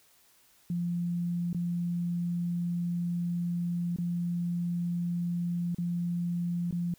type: tone with dropouts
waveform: sine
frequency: 173.5 Hz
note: F3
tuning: 11 cents flat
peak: -28 dBFS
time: 0.7-6.94 s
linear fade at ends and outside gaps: 2 ms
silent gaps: 1.53-1.546 / 3.962-3.985 / 5.747-5.784 / 6.71-6.725 s
effects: white hiss -63 dBFS RMS until 6.98 s